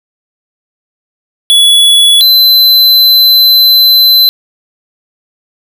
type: tone pair in turn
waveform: square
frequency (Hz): 3397 / 4050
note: G#7 / B7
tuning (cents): +38 / +43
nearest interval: minor third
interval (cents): 305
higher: second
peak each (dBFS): -3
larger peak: neither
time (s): 1.5-2.21 / 2.21-4.29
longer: second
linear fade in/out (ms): 0
effects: none